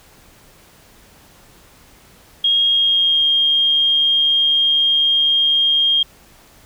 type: tone with pitch glide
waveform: sine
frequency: 3260 to 3224 Hz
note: G#7 to G7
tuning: -33 to +48 cents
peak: -12 dBFS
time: 2.44-6.03 s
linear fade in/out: 5 ms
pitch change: -19 cents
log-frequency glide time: 2.65-3.27 s
effects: pink hiss -48 dBFS RMS until 6.65 s